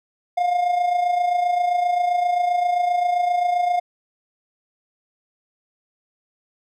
triangle tone with amplitude modulation, 710 Hz, F5, 28 cents sharp, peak -13 dBFS, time 0.37-3.8 s, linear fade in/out 10 ms, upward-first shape sine, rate 27.6 Hz, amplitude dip 55%, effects none

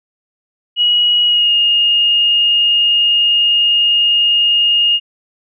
sine tone with pitch glide, 2905 to 2845 Hz, F#7 to F7, -32 to +31 cents, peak -9 dBFS, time 0.76-5 s, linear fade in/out 50 ms, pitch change -37 cents, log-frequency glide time 1.27-1.53 s, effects none

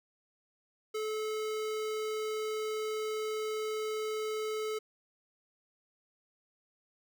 square tone with notch filter, 432.5 Hz, A4, 30 cents flat, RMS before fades -35 dBFS, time 0.94-4.79 s, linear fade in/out 10 ms, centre 11000 Hz, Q 2, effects none

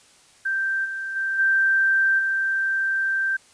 sine tone with level steps, 1568 Hz, G6, in tune, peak -21 / -27 / -22 / -16 / -20 dBFS, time 0.45-3.37 s, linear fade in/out 10 ms, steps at 0.84 / 1.15 / 1.38 / 2.18 s, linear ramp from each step 20 ms, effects white hiss -54 dBFS RMS until 3.53 s + resampled to 22050 Hz

